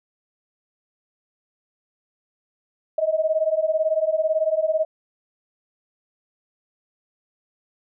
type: beating tone pair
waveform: sine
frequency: 621 / 639 Hz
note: D#5 / D#5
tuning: -3 / +46 cents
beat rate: 18 Hz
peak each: -22 / -21 dBFS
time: 2.98-4.85 s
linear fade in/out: 5 ms
effects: none